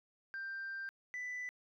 sine tone pair in turn, 1575 / 1988.4 Hz, G6 / B6, +8 / +11 cents, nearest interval major third, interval 403 cents, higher second, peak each -38 / -37 dBFS, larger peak second, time 0.34-0.89 / 1.14-1.49 s, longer first, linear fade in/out 0 ms, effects tanh soft clip ceiling -38 dBFS + 13-bit

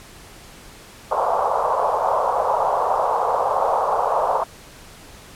white band-pass noise, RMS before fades -20 dBFS, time 1.11-4.44 s, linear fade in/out 5 ms, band 480 to 1100 Hz, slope 48 dB/octave, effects pink hiss -43 dBFS RMS until 5.35 s + low-pass 12000 Hz 12 dB/octave

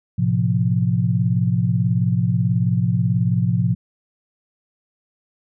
sine chord, F major, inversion first, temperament equal with one note detuned, 110 / 128.42 / 174.61 Hz, A2 / C3 / F3, 0 / -32 / 0 cents, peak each -20 dBFS, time 0.18-3.75 s, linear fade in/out 10 ms, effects none

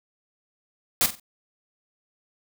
white noise with echo, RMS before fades -20 dBFS, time 1.01-1.06 s, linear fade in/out 0 ms, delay 46 ms, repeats 3, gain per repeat -11 dB, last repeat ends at 1.198 s, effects none

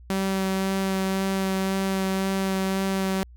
sawtooth tone with vibrato, 191.9 Hz, G3, 37 cents flat, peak -19 dBFS, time 0.1-3.23 s, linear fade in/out 0 ms, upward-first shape sine, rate 1.9 Hz, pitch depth 11 cents each way, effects added 60 Hz sine -44 dBFS peak until 3.36 s

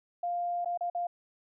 sine tone with dropouts, 700 Hz, F5, 4 cents sharp, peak -29 dBFS, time 0.23-1.07 s, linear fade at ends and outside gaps 5 ms, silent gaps 0.647-0.657 / 0.775-0.808 / 0.9-0.948 s, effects none

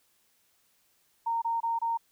sine tone bursts, 922 Hz, A#5, 19 cents flat, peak -26 dBFS, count 4, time 1.26-1.975 s, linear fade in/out 10 ms, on 160 ms, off 25 ms, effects white hiss -69 dBFS RMS until 2.11 s

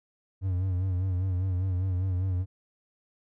triangle tone with vibrato, 92.5 Hz, F#2, in tune, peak -23 dBFS, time 0.41-2.46 s, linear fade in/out 50 ms, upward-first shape sine, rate 5 Hz, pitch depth 64 cents each way, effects none

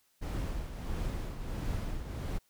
brown noise with tremolo, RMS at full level -33 dBFS, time 0.21-2.39 s, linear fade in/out 20 ms, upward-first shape triangle, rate 1.5 Hz, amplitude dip 60%, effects white hiss -71 dBFS RMS until 2.49 s

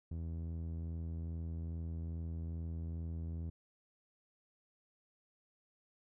sawtooth tone with low-pass filter, 82.41 Hz, E2, in tune, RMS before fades -41 dBFS, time 0.11-3.5 s, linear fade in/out 5 ms, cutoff 240 Hz, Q 0.58, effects none

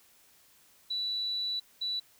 sine tone bursts at uneven times, 3951 Hz, B7, in tune, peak -30 dBFS, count 2, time 0.9-1.6 / 1.81-2 s, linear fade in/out 10 ms, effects white hiss -62 dBFS RMS until 2.19 s

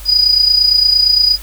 sine tone with amplitude modulation, 4929 Hz, D#8, 17 cents flat, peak -5 dBFS, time 0.05-1.38 s, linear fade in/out 50 ms, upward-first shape sine, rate 28.7 Hz, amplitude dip 65%, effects added 50 Hz sine -29 dBFS peak until 1.42 s + white hiss -36 dBFS RMS until 1.42 s

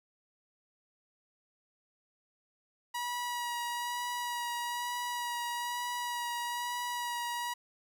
sawtooth tone with vibrato, 964 Hz, B5, 42 cents flat, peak -30 dBFS, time 2.94-7.54 s, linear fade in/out 10 ms, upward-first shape sine, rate 1.1 Hz, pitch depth 14 cents each way, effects none

